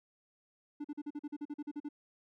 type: tone bursts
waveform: triangle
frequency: 294.1 Hz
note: D4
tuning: 3 cents sharp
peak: -35 dBFS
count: 13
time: 0.8-1.889 s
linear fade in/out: 10 ms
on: 45 ms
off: 42 ms
effects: none